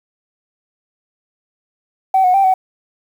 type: tone with pitch steps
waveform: sine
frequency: 763 / 731 / 783 / 753 Hz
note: G5 / F#5 / G5 / F#5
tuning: -47 / -21 / -2 / +30 cents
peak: -8 dBFS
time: 2.14-2.54 s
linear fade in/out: 5 ms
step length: 100 ms
effects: tanh soft clip ceiling -5 dBFS + 7-bit